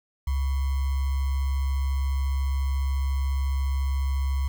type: tone with sample-and-hold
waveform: sine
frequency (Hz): 67.9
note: C#2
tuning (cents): -35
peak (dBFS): -22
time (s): 0.27-4.48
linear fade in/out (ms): 5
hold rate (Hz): 1050
effects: none